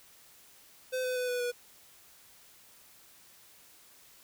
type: tone with pitch steps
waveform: square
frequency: 512 / 505.5 / 499.2 / 492.8 / 486.6 Hz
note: C5 / B4 / B4 / B4 / B4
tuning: -38 / +40 / +19 / -4 / -26 cents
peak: -31 dBFS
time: 0.92-1.52 s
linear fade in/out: 20 ms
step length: 120 ms
effects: white hiss -58 dBFS RMS until 4.23 s